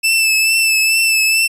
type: tone with vibrato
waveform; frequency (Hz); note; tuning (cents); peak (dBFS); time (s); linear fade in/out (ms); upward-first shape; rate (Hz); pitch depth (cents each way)
sawtooth; 2639; E7; +1; -8; 0.03-1.48; 20; triangle; 2.3; 34
effects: resampled to 32000 Hz